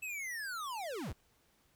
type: linear sweep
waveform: square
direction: down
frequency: 2637 to 33.51 Hz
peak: -39 dBFS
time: 0.02-1.13 s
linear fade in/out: 10 ms
effects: pink hiss -71 dBFS RMS until 1.75 s